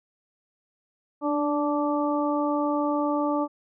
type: harmonic tone with a mistuned harmonic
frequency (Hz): 291.7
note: D4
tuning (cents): -12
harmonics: 1 / 2 / 3 / 4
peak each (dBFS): -25 / -28 / -30 / -31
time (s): 1.21-3.48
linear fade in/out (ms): 50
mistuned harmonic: 1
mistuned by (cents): +22
effects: none